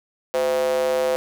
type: tone with high-pass filter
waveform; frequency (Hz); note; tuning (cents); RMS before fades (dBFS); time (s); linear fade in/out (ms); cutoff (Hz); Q
square; 73.2; D2; -5; -21; 0.34-1.16; 0; 530; 6.2
effects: none